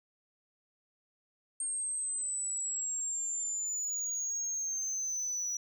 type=exponential sweep; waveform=sine; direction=down; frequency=8580 to 5850 Hz; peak=-30 dBFS; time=1.6-5.57 s; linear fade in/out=2 ms; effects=tanh soft clip ceiling -31 dBFS